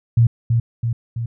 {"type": "tone with echo", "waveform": "sine", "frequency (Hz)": 116.54, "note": "A#2", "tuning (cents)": 0, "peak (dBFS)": -9, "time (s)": [0.17, 0.27], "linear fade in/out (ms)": 5, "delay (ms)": 330, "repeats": 3, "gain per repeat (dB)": -4, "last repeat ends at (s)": 1.26, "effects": []}